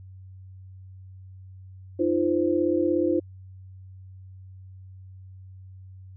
sine tone cluster, 308.3 / 345.1 / 518 Hz, D#4 / F4 / C5, -16 / -21 / -17 cents, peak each -25 / -23 / -27 dBFS, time 1.99-3.2 s, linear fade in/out 10 ms, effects added 94 Hz sine -42 dBFS peak until 6.16 s

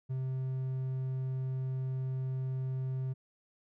triangle tone, 130.81 Hz, C3, in tune, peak -30 dBFS, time 0.09-3.14 s, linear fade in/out 20 ms, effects none

